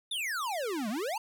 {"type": "exponential two-way sweep", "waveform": "square", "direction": "down then up", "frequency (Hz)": [3729, 199.5, 958], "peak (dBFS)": -32, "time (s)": [0.11, 1.18], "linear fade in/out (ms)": 5, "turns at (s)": 0.89, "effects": []}